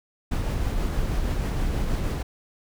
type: noise with tremolo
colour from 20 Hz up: brown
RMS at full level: -24 dBFS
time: 0.31-2.23 s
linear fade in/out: 10 ms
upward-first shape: sine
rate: 6.3 Hz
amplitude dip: 25%
effects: none